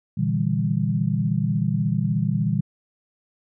sine chord, E half-diminished seventh, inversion second, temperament just, 118.67 / 148.33 / 164.81 / 197.78 Hz, Bb2 / D3 / E3 / G3, +31 / +18 / 0 / +16 cents, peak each -25 dBFS, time 0.17-2.61 s, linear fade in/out 10 ms, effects none

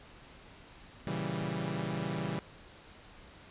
sawtooth chord, A# diminished seventh, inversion none, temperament equal, 116.54 / 138.59 / 164.81 / 196 Hz, A#2 / C#3 / E3 / G3, 0 / 0 / 0 / 0 cents, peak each -39 / -35 / -33 / -34 dBFS, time 1.07-2.39 s, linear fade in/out 0 ms, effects pink hiss -54 dBFS RMS until 3.5 s + resampled to 8000 Hz

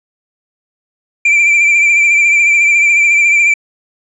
triangle tone with vibrato, 2349 Hz, D7, in tune, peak -5 dBFS, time 1.25-3.54 s, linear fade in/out 5 ms, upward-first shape triangle, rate 14 Hz, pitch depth 47 cents each way, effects resampled to 22050 Hz

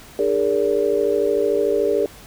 sine tone cluster, 302.1 / 408.2 / 461.6 / 575 Hz, D4 / G#4 / A#4 / D5, +49 / -30 / -17 / -37 cents, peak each -28 / -19 / -21 / -23 dBFS, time 0.19-2.06 s, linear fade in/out 2 ms, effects pink hiss -43 dBFS RMS until 2.26 s

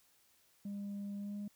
sine tone with pitch glide, 201.6 to 204.9 Hz, G3 to G#3, +49 to -23 cents, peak -37 dBFS, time 0.65-1.48 s, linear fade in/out 5 ms, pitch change +28 cents, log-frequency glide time 1.17-1.36 s, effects tanh soft clip ceiling -38 dBFS + white hiss -70 dBFS RMS until 1.55 s

